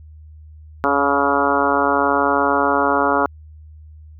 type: harmonic tone with a mistuned harmonic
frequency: 140.7 Hz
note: C#3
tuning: 26 cents sharp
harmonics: 2 / 3 / 4 / 5 / 6 / 7 / 8 / 9 / 10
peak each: -23 / -23 / -23 / -23 / -23 / -23 / -23 / -23 / -23 dBFS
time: 0.84-3.26 s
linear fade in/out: 0 ms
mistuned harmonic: 6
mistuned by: +16 cents
effects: added 77 Hz sine -38 dBFS peak until 4.19 s